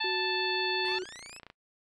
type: harmonic tone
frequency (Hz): 880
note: A5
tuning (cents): 0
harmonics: 1 / 2 / 3 / 4 / 5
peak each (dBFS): -35 / -35 / -35 / -35 / -35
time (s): 0-0.99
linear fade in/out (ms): 10
type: tone with vibrato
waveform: sine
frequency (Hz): 370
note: F#4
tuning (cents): 0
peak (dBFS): -33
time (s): 0.04-1.04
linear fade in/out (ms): 5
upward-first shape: sine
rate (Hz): 5.7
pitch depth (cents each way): 8
type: linear sweep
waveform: 15% pulse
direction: up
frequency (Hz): 942 to 2675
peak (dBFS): -39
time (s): 0.85-1.39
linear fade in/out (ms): 5
type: click train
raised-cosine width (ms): 0.3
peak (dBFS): -30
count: 20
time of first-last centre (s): 0.85-1.501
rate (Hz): 29.2
effects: noise-tail reverb RT60 0.1 s tail -23 dB re dry + resampled to 22050 Hz